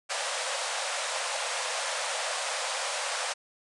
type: band-pass noise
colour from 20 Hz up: pink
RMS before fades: -32 dBFS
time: 0.09-3.34 s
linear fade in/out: 20 ms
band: 500 to 9800 Hz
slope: 96 dB/octave
effects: none